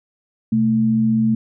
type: tone pair together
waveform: sine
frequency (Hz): 126.19 / 221.6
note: B2 / A3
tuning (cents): +38 / +13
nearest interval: minor seventh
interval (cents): 975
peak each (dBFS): -23 / -14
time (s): 0.52-1.35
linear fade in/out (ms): 5
effects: none